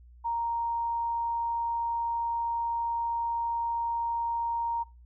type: tone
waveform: sine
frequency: 932.3 Hz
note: A#5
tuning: in tune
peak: -27 dBFS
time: 0.24-4.84 s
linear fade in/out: 20 ms
effects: noise-tail reverb RT60 0.3 s tail -23 dB re dry + added 60 Hz sine -50 dBFS peak until 5.05 s